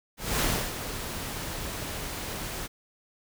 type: noise with ADSR envelope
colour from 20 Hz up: pink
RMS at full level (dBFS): -25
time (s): 0.17-2.68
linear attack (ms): 230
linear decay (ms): 310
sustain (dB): -10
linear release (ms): 26
effects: none